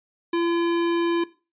square tone, 340 Hz, F4, 46 cents flat, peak -21 dBFS, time 0.33-1.24 s, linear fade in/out 5 ms, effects noise-tail reverb RT60 0.3 s tail -17 dB re dry + resampled to 8000 Hz

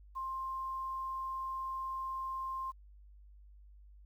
sine tone with quantisation, 1056 Hz, C6, 16 cents sharp, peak -36 dBFS, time 0.15-2.72 s, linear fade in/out 20 ms, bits 11, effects added 50 Hz sine -54 dBFS peak until 4.05 s

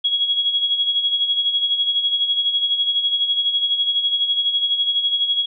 sine tone with tremolo, 3322 Hz, G#7, in tune, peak -14 dBFS, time 0.04-5.46 s, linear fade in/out 10 ms, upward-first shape sine, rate 12 Hz, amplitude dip 60%, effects none

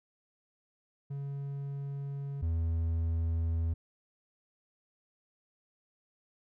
triangle tone pair in turn, 139.9 / 82.39 Hz, C#3 / E2, +16 / 0 cents, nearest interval major sixth, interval 916 cents, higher first, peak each -33 / -26 dBFS, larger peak second, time 1.1-2.42 / 2.42-3.74 s, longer neither, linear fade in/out 10 ms, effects none

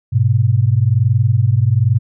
sine tone pair together, 103.5 / 124.63 Hz, G#2 / B2, -5 / +16 cents, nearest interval minor third, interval 321 cents, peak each -13 dBFS, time 0.12-1.99 s, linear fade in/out 20 ms, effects none

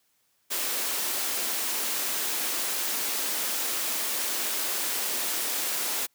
white high-pass noise, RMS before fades -29 dBFS, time 0.5-6.07 s, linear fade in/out 20 ms, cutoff 230 Hz, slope 24 dB/octave, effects white hiss -70 dBFS RMS until 6.14 s + high-pass 60 Hz 12 dB/octave

